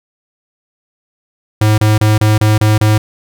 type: tone bursts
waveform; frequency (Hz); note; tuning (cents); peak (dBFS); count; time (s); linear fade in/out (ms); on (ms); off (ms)
square; 107.2; A2; -45; -8; 7; 1.61-2.98; 5; 170; 30
effects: none